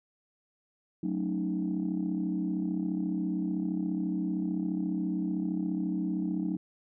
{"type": "chord", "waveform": "sine", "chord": "D# half-diminished seventh", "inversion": "first", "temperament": "equal", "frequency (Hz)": [185, 220, 277.2, 311.1], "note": ["F#3", "A3", "C#4", "D#4"], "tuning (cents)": [0, 0, 0, 0], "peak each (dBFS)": [-31, -36, -36, -32], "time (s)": [1.03, 6.57], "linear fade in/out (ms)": 5, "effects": ["tanh soft clip ceiling -21 dBFS"]}